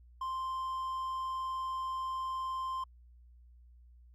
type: tone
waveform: triangle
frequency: 1046.5 Hz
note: C6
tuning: in tune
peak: -32 dBFS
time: 0.21-2.84 s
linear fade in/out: 5 ms
effects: added 60 Hz sine -55 dBFS peak until 4.14 s + Opus 48 kbps